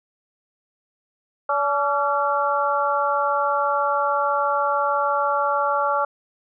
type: harmonic tone with a mistuned harmonic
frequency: 286.1 Hz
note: D4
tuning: 45 cents flat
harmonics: 2 / 3 / 4 / 5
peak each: -24 / -24 / -24 / -24 dBFS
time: 1.49-6.05 s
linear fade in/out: 5 ms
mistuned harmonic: 5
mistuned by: -74 cents
effects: none